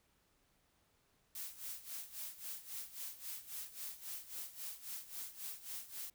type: noise with tremolo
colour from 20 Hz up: blue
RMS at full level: -44 dBFS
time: 1.35-6.1 s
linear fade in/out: 2 ms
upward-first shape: sine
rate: 3.7 Hz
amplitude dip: 80%
effects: pink hiss -75 dBFS RMS until 6.14 s

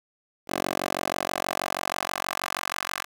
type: tone with high-pass filter sweep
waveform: 10% pulse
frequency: 46.25 Hz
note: F#1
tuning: in tune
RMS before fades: -30 dBFS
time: 0.47-3.06 s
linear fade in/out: 50 ms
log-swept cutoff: 410 to 1300 Hz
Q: 1.4
effects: 8-bit

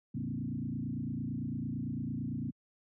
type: tone with frequency modulation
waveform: sine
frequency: 186.3 Hz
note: F#3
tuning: 12 cents sharp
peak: -33 dBFS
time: 0.14-2.51 s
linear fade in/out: 10 ms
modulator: 28.9 Hz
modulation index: 3
effects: high-pass 80 Hz 12 dB/octave

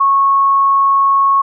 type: tone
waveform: sine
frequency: 1100 Hz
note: C#6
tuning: 14 cents flat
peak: -8 dBFS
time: 0-1.42 s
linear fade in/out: 10 ms
effects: none

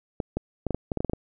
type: clicks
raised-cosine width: 2 ms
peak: -13 dBFS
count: 11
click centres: 0.202 / 0.37 / 0.667 / 0.707 / 0.746 / 0.918 / 0.973 / 1.005 / 1.047 / 1.097 / 1.134 s
effects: none

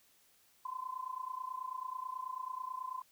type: tone with amplitude modulation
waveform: sine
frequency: 1025 Hz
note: C6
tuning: 36 cents flat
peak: -35 dBFS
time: 0.65-3.02 s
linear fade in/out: 5 ms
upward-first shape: sine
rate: 29.2 Hz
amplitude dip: 85%
effects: white hiss -68 dBFS RMS until 3.11 s

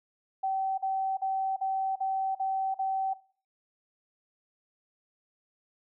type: tone bursts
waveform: sine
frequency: 769 Hz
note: G5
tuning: 33 cents flat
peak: -26 dBFS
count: 7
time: 0.43-3.138 s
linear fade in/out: 10 ms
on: 350 ms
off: 43 ms
effects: noise-tail reverb RT60 0.4 s tail -18 dB re dry

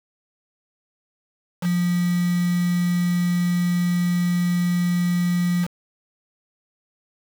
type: tone with quantisation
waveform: sine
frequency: 175.9 Hz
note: F3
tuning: 13 cents sharp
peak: -18 dBFS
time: 1.61-5.68 s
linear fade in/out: 50 ms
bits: 5
effects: none

